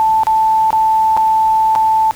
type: tone with dropouts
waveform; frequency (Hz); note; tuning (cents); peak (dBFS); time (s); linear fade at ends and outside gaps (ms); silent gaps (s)
sine; 880; A5; 0; -9; 0-2.11; 0; 0.234-0.269 / 0.705-0.729 / 1.167-1.174 / 1.752-1.759
effects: pink hiss -37 dBFS RMS until 2.15 s